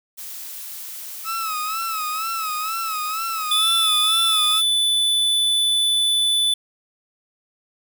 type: noise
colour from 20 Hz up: blue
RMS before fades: -34 dBFS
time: 0.17-4.63 s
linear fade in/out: 20 ms
type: tone with vibrato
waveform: 40% pulse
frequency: 1290 Hz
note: E6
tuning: 38 cents flat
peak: -23 dBFS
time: 1.24-4.62 s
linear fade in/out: 50 ms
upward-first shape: sine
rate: 2.1 Hz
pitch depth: 76 cents each way
type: tone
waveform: square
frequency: 3488 Hz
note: A7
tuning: 16 cents flat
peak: -17 dBFS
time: 3.51-6.54 s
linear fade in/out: 5 ms
effects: none